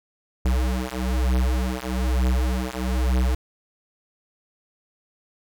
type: beating tone pair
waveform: square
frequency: 62.4 / 63.5 Hz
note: B1 / B1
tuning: +19 / +49 cents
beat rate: 1.1 Hz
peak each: -24 / -24 dBFS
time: 0.45-3.35 s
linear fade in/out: 5 ms
effects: none